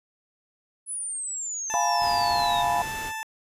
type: exponential sweep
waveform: sine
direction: down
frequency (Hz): 10240 to 3576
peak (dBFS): -29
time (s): 0.86-2.65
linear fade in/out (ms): 50
type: tone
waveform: 20% pulse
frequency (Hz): 880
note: A5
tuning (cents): 0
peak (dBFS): -26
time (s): 1.7-3.23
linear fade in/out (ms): 0
type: chord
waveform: sine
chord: F diminished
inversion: none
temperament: equal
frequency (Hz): 698.5 / 830.6 / 987.8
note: F5 / Ab5 / Cb6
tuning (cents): 0 / 0 / 0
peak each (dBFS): -26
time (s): 1.74-2.82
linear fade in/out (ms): 0
type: noise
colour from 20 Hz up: pink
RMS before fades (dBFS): -38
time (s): 1.99-3.13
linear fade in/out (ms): 50
effects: resampled to 32000 Hz